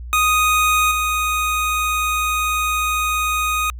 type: tone with level steps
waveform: 25% pulse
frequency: 1244.5 Hz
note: D#6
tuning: in tune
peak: -10 / -14 dBFS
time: 0.13-3.7 s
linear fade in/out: 0 ms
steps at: 0.91 s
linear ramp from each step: 5 ms
effects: added 60 Hz sine -29 dBFS peak until 3.79 s